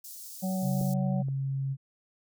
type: high-pass noise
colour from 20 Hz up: white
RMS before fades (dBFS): -44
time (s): 0.04-0.94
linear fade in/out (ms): 5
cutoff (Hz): 5000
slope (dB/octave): 24
type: harmonic tone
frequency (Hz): 187.9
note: F#3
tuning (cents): +27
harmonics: 1 / 3 / 4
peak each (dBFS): -28 / -38 / -40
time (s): 0.42-1.23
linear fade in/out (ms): 20
type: tone with pitch glide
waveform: sine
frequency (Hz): 136.9 to 135.8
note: C#3 to C#3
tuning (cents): -21 to -35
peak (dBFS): -28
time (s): 0.61-1.77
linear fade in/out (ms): 50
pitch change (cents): -14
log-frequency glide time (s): 1.03-1.24
type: clicks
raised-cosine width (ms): 2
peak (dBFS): -26 / -33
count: 2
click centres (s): 0.812 / 1.285
effects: none